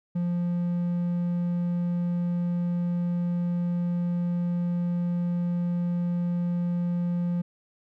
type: tone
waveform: triangle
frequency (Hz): 174.61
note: F3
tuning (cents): 0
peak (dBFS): -22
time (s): 0.15-7.42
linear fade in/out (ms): 10
effects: none